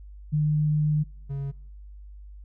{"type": "tone pair in turn", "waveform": ["sine", "triangle"], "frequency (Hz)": [151.3, 138.49], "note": ["D#3", "C#3"], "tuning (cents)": [-48, -1], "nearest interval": "major second", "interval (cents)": 153, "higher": "first", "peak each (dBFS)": [-20, -26], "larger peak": "first", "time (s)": [[0.32, 1.04], [1.29, 1.52]], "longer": "first", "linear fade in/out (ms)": 20, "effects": ["noise-tail reverb RT60 0.9 s tail -26 dB re dry", "added 50 Hz sine -41 dBFS peak until 2.44 s"]}